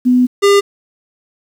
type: tone pair in turn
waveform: sine / square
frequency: 249.7 / 401.6 Hz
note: B3 / G4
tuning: +19 / +42 cents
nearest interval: minor sixth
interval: 823 cents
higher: second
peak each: -7 dBFS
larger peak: neither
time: 0.05-0.27 / 0.42-0.61 s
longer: first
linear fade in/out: 20 ms
effects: low-pass 9000 Hz 12 dB/octave + 7-bit